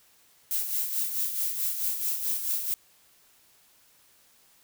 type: noise with tremolo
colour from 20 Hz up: violet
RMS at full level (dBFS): -27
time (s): 0.51-2.74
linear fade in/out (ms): 0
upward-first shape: sine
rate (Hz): 4.6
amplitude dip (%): 55
effects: white hiss -61 dBFS RMS until 4.63 s